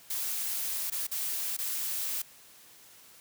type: noise with dropouts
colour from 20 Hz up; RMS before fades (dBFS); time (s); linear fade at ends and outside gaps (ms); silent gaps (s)
blue; -33; 0.1-2.22; 5; 0.901-0.92 / 1.069-1.114 / 1.568-1.587
effects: white hiss -55 dBFS RMS until 3.2 s + high-pass 60 Hz 12 dB/octave